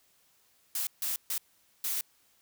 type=noise bursts at uneven times; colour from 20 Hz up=blue; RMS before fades=-32 dBFS; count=4; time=0.75-0.87 / 1.02-1.16 / 1.3-1.38 / 1.84-2.01 s; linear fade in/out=2 ms; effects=white hiss -67 dBFS RMS until 2.41 s